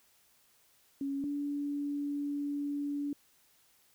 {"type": "tone pair in turn", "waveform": "sine", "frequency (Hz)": [277.2, 287.3], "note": ["C#4", "D4"], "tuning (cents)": [0, -38], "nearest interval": "minor second", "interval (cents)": 62, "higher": "second", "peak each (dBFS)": [-32, -32], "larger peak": "neither", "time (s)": [[1.01, 1.24], [1.24, 3.13]], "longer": "second", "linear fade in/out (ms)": 2, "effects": ["white hiss -67 dBFS RMS until 3.94 s"]}